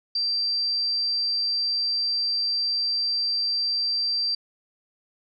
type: tone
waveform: sine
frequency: 4699 Hz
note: D8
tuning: in tune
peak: -22 dBFS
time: 0.15-4.35 s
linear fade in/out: 5 ms
effects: none